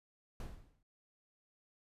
brown noise with exponential decay, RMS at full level -39 dBFS, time 0.4-0.83 s, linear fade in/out 2 ms, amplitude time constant 93 ms, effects resampled to 32000 Hz

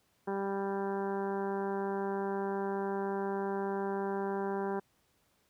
harmonic tone, 196.7 Hz, G3, 6 cents sharp, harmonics 1 / 2 / 3 / 4 / 5 / 6 / 7 / 8 / 9, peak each -38 / -34 / -45 / -40 / -42 / -52 / -50 / -48 / -57 dBFS, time 0.27-4.8 s, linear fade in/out 10 ms, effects pink hiss -72 dBFS RMS until 5.49 s + high-pass 60 Hz 12 dB/octave

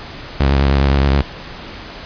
sawtooth tone with vibrato, 68.8 Hz, C#2, 12 cents flat, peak -7 dBFS, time 0.4-1.22 s, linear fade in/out 5 ms, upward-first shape square, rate 9.6 Hz, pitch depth 46 cents each way, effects pink hiss -32 dBFS RMS until 2.05 s + resampled to 11025 Hz

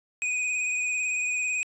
square tone with vibrato, 2489 Hz, D#7, in tune, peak -26 dBFS, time 0.22-1.63 s, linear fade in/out 0 ms, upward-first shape triangle, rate 18 Hz, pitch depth 35 cents each way, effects resampled to 22050 Hz

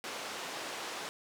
pink band-pass noise, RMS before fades -41 dBFS, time 0.04-1.09 s, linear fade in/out 0 ms, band 430 to 6900 Hz, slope 12 dB/octave, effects none

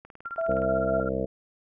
click train, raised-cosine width 0.5 ms, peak -31 dBFS, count 12, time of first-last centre 0.05-0.62 s, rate 19.3 Hz
sine tone with tremolo, 1380 Hz, F6, 21 cents flat, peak -30 dBFS, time 0.25-1.09 s, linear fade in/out 5 ms, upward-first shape sine, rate 16 Hz, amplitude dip 90%
sine tone, 659.3 Hz, E5, in tune, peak -25 dBFS, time 0.38-1 s, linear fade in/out 2 ms
harmonic tone, 65.5 Hz, C2, 2 cents sharp, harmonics 1 / 2 / 3 / 4 / 5 / 7 / 8 / 9 / 10, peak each -37 / -37 / -33 / -37 / -36 / -31 / -32 / -36 / -37 dBFS, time 0.48-1.26 s, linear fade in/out 10 ms
effects none

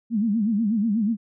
sine tone with vibrato, 215.9 Hz, A3, 33 cents flat, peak -19 dBFS, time 0.1-1.17 s, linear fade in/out 50 ms, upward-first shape sine, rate 8.2 Hz, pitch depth 150 cents each way, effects none

